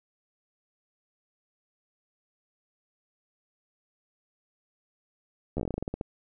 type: slowing click train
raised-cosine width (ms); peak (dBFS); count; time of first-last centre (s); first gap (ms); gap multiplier
2; -18; 14; 5.57-6.011; 12; 1.16
effects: none